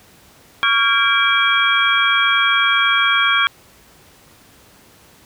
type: tone cluster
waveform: sine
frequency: 1127 / 1388 / 1618 / 2329 / 3277 Hz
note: C#6 / F6 / G#6 / D7 / G#7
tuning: +28 / -11 / -46 / -15 / -24 cents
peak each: -19 dBFS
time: 0.63-3.47 s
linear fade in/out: 0 ms
effects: pink hiss -48 dBFS RMS until 5.25 s + high-pass 60 Hz 12 dB/octave